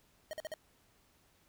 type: tone bursts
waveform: square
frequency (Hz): 625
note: D#5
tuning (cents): +8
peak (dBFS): -39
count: 4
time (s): 0.31-0.539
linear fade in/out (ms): 0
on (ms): 22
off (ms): 47
effects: pink hiss -69 dBFS RMS until 1.48 s